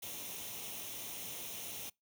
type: noise with comb filter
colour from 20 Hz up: white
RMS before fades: -44 dBFS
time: 0.02-1.9 s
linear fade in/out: 10 ms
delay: 0.32 ms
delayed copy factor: +0.6
effects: noise-tail reverb RT60 0.2 s tail -26 dB re dry + high-pass 80 Hz 12 dB/octave